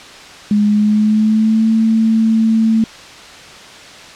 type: tone with pitch glide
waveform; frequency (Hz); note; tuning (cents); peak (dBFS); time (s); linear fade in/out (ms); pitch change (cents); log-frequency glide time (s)
sine; 208 to 222.9; G#3 to A3; +3 to +23; -9; 0.51-2.84; 2; +120; 0.66-1.69
effects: white hiss -35 dBFS RMS until 4.15 s + low-pass 5000 Hz 12 dB/octave